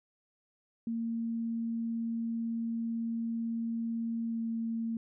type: tone with pitch glide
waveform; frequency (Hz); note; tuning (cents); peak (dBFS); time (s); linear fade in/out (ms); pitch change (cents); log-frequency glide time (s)
sine; 229.5 to 227.8; A#3 to A#3; -27 to -40; -31; 0.87-4.97; 2; -13; 4.27-4.4
effects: none